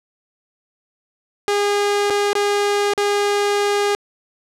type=tone with dropouts; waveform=sawtooth; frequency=408.1 Hz; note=G#4; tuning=30 cents flat; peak=-12 dBFS; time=1.48-3.95 s; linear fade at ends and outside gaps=0 ms; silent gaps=2.1-2.105 / 2.331-2.353 / 2.936-2.977 s; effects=low-pass 9000 Hz 12 dB/octave